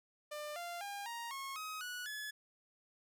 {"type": "tone with pitch steps", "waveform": "sawtooth", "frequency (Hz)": [597, 693.7, 806.2, 936.8, 1088.6, 1265, 1470, 1708.2], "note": ["D5", "F5", "G5", "A#5", "C#6", "D#6", "F#6", "G#6"], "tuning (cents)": [28, -12, 48, 8, -32, 28, -12, 48], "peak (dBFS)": -38, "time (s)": [0.31, 2.31], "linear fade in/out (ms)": 10, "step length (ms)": 250, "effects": []}